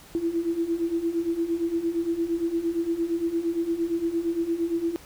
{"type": "beating tone pair", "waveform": "sine", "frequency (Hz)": [329.6, 338.3], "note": ["E4", "E4"], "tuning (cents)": [0, 45], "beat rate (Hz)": 8.7, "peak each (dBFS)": [-29, -25], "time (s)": [0.15, 4.96], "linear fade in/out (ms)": 0, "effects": ["pink hiss -49 dBFS RMS until 5.05 s"]}